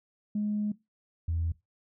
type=tone pair in turn; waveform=sine; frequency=209.2 / 83.02 Hz; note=G#3 / E2; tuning=+13 / +13 cents; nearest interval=octave + major third; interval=1600 cents; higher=first; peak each=-26 dBFS; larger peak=neither; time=0.35-0.72 / 1.28-1.52 s; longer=first; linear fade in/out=5 ms; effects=noise-tail reverb RT60 0.2 s tail -19 dB re dry + tanh soft clip ceiling -22 dBFS